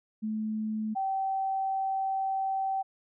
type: tone pair in turn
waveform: sine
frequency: 216.7 / 772.2 Hz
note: A3 / G5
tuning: -26 / -26 cents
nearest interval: octave + minor seventh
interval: 2200 cents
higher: second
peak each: -29 / -27 dBFS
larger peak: second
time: 0.22-0.95 / 0.95-2.83 s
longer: second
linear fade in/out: 20 ms
effects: none